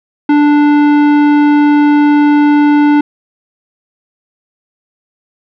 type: tone with tanh clipping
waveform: sine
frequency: 293.7 Hz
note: D4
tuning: in tune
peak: -7 dBFS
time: 0.29-3.01 s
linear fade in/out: 5 ms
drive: 15 dB
effects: none